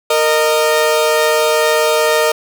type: tone pair together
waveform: sawtooth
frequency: 462.2 / 617 Hz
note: A#4 / D#5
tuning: -15 / -15 cents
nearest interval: perfect fourth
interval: 500 cents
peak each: -10 dBFS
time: 0.1-2.32 s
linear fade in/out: 5 ms
effects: none